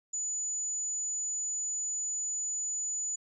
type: tone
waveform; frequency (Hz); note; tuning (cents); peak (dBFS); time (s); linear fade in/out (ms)
sine; 6950; A8; -22; -31; 0.13-3.16; 10
effects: none